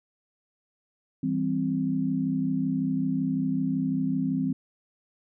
sine chord, C major, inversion first, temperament just, 163.52 / 196.22 / 261.6 Hz, E3 / G3 / C4, -14 / +2 / 0 cents, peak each -30 / -30 / -26 dBFS, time 1.23-4.53 s, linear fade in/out 5 ms, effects none

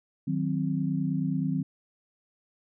sine chord, C diminished, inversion first, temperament equal, 155.56 / 185 / 261.6 Hz, Eb3 / Gb3 / C4, 0 / 0 / 0 cents, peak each -29 / -30 / -30 dBFS, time 0.27-1.63 s, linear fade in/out 10 ms, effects none

